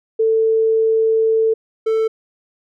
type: tone pair in turn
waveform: sine / triangle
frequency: 445 / 443.3 Hz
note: A4 / A4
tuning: +20 / +13 cents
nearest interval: unison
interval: 7 cents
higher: first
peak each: -12 dBFS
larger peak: neither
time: 0.19-1.54 / 1.86-2.08 s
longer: first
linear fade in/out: 10 ms
effects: none